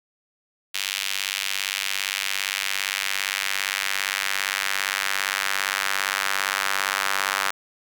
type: tone with high-pass filter sweep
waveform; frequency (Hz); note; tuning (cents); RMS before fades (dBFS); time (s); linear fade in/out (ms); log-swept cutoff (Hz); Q
sawtooth; 97.5; G2; -9; -26; 0.74-7.51; 10; 2800 to 1300; 1.5
effects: none